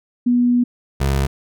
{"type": "tone pair in turn", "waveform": ["sine", "25% pulse"], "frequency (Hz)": [243.7, 68.39], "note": ["B3", "C#2"], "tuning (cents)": [-23, -23], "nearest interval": "octave + minor seventh", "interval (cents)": 2200, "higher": "first", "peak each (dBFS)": -12, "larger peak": "neither", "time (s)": [[0.26, 0.64], [1, 1.27]], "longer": "first", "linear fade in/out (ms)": 10, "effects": []}